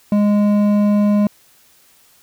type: tone with hard clipping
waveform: triangle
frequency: 206.5 Hz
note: G#3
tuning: 10 cents flat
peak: -13 dBFS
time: 0.12-1.27 s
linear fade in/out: 2 ms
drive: 12 dB
effects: white hiss -52 dBFS RMS until 2.22 s